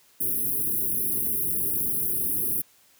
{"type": "band-stop noise", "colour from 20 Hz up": "white", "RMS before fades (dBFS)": -26, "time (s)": [0.2, 2.62], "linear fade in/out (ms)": 10, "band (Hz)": [430, 10000], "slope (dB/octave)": 96, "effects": ["white hiss -59 dBFS RMS until 2.99 s", "high-pass 60 Hz 12 dB/octave"]}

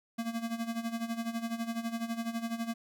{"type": "tone with tremolo", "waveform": "square", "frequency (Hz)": 230, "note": "A#3", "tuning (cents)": -23, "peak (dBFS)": -31, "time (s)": [0.18, 2.74], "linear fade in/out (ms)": 10, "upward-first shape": "sine", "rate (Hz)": 12, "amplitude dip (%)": 75, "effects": []}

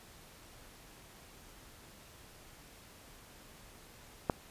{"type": "click", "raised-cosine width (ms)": 1, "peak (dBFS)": -14, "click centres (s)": 4.298, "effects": ["pink hiss -56 dBFS RMS until 4.5 s", "resampled to 32000 Hz"]}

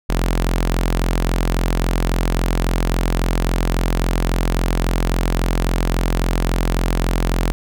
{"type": "tone with notch filter", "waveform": "sawtooth", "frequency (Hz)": 43.65, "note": "F1", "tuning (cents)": 0, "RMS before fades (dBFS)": -18, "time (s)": [0.09, 7.52], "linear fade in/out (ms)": 0, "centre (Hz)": 88, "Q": 1.3, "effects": []}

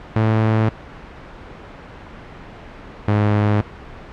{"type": "tone pair in turn", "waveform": "sawtooth", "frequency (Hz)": [110, 104.49], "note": ["A2", "G#2"], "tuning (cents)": [0, 11], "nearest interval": "minor second", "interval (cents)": 89, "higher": "first", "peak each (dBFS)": -10, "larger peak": "neither", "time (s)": [[0.16, 0.69], [3.08, 3.61]], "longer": "neither", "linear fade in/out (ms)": 0, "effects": ["pink hiss -37 dBFS RMS until 4.12 s", "low-pass 2000 Hz 12 dB/octave"]}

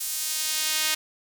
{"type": "tone with high-pass filter sweep", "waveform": "sawtooth", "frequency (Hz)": 311.1, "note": "D#4", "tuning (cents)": 0, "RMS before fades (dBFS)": -27, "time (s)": [0, 0.95], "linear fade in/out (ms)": 10, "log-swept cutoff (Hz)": [8100, 2500], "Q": 0.71, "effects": []}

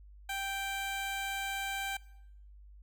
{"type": "tone", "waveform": "15% pulse", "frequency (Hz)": 784, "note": "G5", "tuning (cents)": 0, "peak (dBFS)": -28, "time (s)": [0.29, 1.97], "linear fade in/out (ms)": 5, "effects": ["noise-tail reverb RT60 0.8 s tail -21 dB re dry", "added 50 Hz sine -51 dBFS peak until 2.82 s"]}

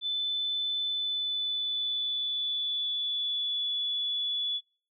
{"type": "tone with pitch glide", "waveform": "sine", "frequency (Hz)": [3512, 3426], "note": ["A7", "A7"], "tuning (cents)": [-4, -47], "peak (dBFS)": -28, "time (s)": [0.01, 4.61], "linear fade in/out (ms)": 50, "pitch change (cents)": -43, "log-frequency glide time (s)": [0.82, 3.71], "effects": ["noise-tail reverb RT60 0.5 s tail -26 dB re dry"]}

